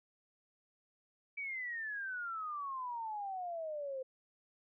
sine exponential sweep, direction down, 2307 to 514 Hz, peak -38 dBFS, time 1.37-4.03 s, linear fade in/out 10 ms, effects none

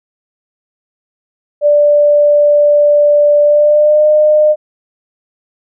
sine tone with pitch glide, 587.3 to 607.3 Hz, D5 to D#5, 0 to -42 cents, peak -5 dBFS, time 1.61-4.56 s, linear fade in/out 50 ms, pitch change +58 cents, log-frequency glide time 3.42-4.07 s, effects none

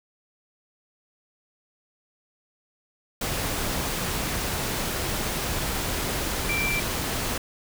sine tone in noise, 2349 Hz, D7, in tune, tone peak -25 dBFS, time 6.49-6.8 s, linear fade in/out 5 ms, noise pink, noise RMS -28 dBFS, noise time 3.21-7.38 s, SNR 0 dB, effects none

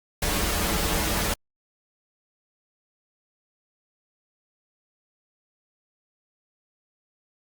pink noise with comb filter, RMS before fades -25 dBFS, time 0.22-1.34 s, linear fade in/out 5 ms, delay 7.8 ms, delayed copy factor -0.85, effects Opus 48 kbps

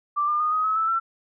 sine tone with pitch steps, 1174.7 / 1201.5 / 1228.8 / 1256.8 / 1285.5 / 1314.8 / 1344.7 Hz, D6 / D6 / D#6 / D#6 / E6 / E6 / E6, 0 / +39 / -22 / +17 / -44 / -5 / +34 cents, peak -20 dBFS, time 0.16-1 s, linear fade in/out 20 ms, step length 120 ms, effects none

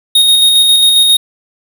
square tone with tremolo, 3727 Hz, A#7, 1 cent flat, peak -5 dBFS, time 0.15-1.17 s, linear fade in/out 5 ms, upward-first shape square, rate 7.4 Hz, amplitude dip 25%, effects none

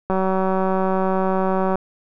click train, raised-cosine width 1 ms, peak -8 dBFS, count 314, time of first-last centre 0.1-1.756 s, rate 189 Hz, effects none

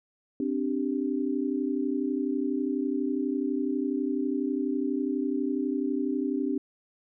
sine chord, C suspended second, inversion none, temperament equal, 261.6 / 293.7 / 392 Hz, C4 / D4 / G4, 0 / 0 / 0 cents, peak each -29 / -29 / -33 dBFS, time 0.4-6.58 s, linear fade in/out 2 ms, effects none

